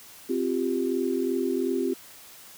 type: chord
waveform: sine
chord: C suspended fourth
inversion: none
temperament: equal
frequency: 261.6 / 349.2 / 392 Hz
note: C4 / F4 / G4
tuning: 0 / 0 / 0 cents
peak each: -28 dBFS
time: 0.29-1.94 s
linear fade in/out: 10 ms
effects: white hiss -48 dBFS RMS until 2.57 s + high-pass 60 Hz 12 dB/octave